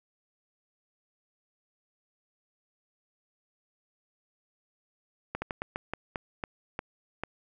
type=slowing click train; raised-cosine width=0.5 ms; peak=-17 dBFS; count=10; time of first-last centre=5.35-7.236 s; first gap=70 ms; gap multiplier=1.26; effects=none